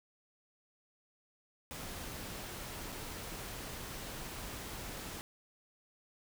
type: noise with dropouts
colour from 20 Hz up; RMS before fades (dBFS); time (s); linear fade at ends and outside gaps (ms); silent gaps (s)
pink; -44; 1.71-5.21; 0; 2.921-2.925
effects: none